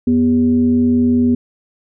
sine tone with frequency modulation, 244.8 Hz, B3, 15 cents flat, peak -10 dBFS, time 0.07-1.35 s, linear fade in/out 5 ms, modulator 155 Hz, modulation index 0.44, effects none

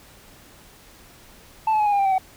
sine tone with pitch steps, 880 / 860.9 / 842.2 / 823.9 / 806 / 788.5 / 771.4 / 754.7 Hz, A5 / A5 / G#5 / G#5 / G5 / G5 / G5 / F#5, 0 / -38 / +24 / -14 / +48 / +10 / -28 / +34 cents, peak -14 dBFS, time 1.67-2.182 s, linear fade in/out 5 ms, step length 64 ms, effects tanh soft clip ceiling -16 dBFS + pink hiss -49 dBFS RMS until 2.36 s

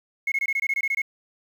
sine tone bursts, 2174 Hz, C#7, 34 cents flat, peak -20 dBFS, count 11, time 0.27-1.019 s, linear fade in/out 5 ms, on 49 ms, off 21 ms, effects tanh soft clip ceiling -17 dBFS + 8-bit

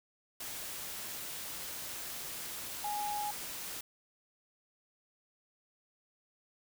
sine tone in noise, 830 Hz, G#5, 1 cent flat, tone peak -34 dBFS, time 2.84-3.31 s, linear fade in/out 5 ms, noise white, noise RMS -42 dBFS, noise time 0.4-3.81 s, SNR +5 dB, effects none

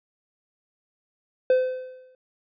triangle tone with exponential decay, 512 Hz, C5, 38 cents flat, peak -12 dBFS, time 1.5-2.15 s, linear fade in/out 2 ms, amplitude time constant 140 ms, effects resampled to 11025 Hz

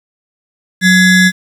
square ring-modulated tone, 932.3 Hz, A#5, in tune, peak -3 dBFS, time 0.81-1.32 s, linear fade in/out 50 ms, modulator 748 Hz, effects low-pass 10000 Hz 12 dB/octave + 7-bit

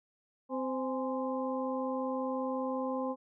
harmonic tone with a mistuned harmonic, 260 Hz, C4, 11 cents flat, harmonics 1 / 2 / 3 / 4, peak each -35 / -35 / -41 / -40 dBFS, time 0.49-3.16 s, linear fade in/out 50 ms, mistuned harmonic 3, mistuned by +98 cents, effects none

